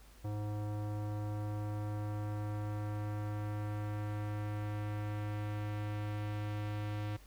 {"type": "tone with low-pass filter sweep", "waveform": "square", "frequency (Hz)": 104.7, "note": "G#2", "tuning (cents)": 15, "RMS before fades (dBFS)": -38, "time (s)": [0.24, 7.17], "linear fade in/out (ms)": 10, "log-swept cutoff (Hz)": [840, 3300], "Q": 0.95, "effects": ["added 50 Hz sine -56 dBFS peak until 7.26 s", "pink hiss -62 dBFS RMS until 7.26 s"]}